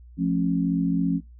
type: chord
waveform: sine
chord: F augmented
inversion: none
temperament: just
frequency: 174.61 / 218.3 / 272.8 Hz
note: F3 / A3 / C#4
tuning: 0 / -13 / -28 cents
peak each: -23 / -29 / -24 dBFS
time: 0.17-1.21 s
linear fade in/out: 50 ms
effects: noise-tail reverb RT60 0.2 s tail -23 dB re dry + added 60 Hz sine -44 dBFS peak until 1.39 s